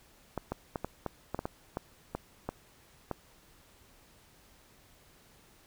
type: clicks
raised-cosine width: 1 ms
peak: -19 dBFS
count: 12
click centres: 0.377 / 0.52 / 0.758 / 0.846 / 1.063 / 1.346 / 1.391 / 1.455 / 1.771 / 2.15 / 2.49 / 3.113 s
effects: pink hiss -61 dBFS RMS until 5.66 s